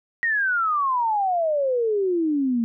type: exponential sweep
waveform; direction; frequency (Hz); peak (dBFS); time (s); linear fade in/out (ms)
sine; down; 1900 to 226; -19; 0.23-2.64; 0
effects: none